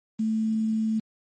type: tone with quantisation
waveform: sine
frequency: 220 Hz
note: A3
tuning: in tune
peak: -22 dBFS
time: 0.19-1 s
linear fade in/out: 10 ms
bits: 8
effects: MP3 32 kbps